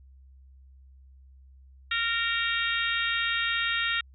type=harmonic tone; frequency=462.8 Hz; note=A#4; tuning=13 cents flat; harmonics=3 / 4 / 5 / 6 / 7 / 8; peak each=-31 / -30 / -34 / -33 / -35 / -33 dBFS; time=1.91-4.01 s; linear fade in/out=5 ms; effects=added 66 Hz sine -50 dBFS peak until 4.14 s